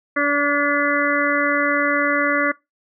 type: harmonic tone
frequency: 288 Hz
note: D4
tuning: 34 cents flat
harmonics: 1 / 2 / 4 / 5 / 6 / 7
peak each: -23 / -23 / -23 / -23 / -23 / -23 dBFS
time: 0.16-2.52 s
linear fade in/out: 10 ms
effects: noise-tail reverb RT60 0.2 s tail -21 dB re dry